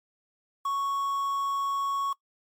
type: tone with quantisation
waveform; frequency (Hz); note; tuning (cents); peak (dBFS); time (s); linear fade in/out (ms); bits
triangle; 1108.7; C#6; 0; -24; 0.65-2.13; 5; 8
effects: noise-tail reverb RT60 0.1 s tail -22 dB re dry + MP3 96 kbps